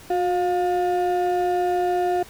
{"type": "ring-modulated tone", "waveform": "triangle", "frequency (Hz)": 535, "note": "C5", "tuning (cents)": 38, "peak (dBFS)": -14, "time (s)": [0.1, 2.23], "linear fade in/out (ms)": 5, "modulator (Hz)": 173, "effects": ["pink hiss -45 dBFS RMS until 2.29 s"]}